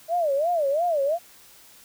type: tone with vibrato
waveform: sine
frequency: 622.3 Hz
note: D#5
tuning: in tune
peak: -20 dBFS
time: 0.08-1.19 s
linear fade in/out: 50 ms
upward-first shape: sine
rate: 2.9 Hz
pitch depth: 230 cents each way
effects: white hiss -51 dBFS RMS until 1.84 s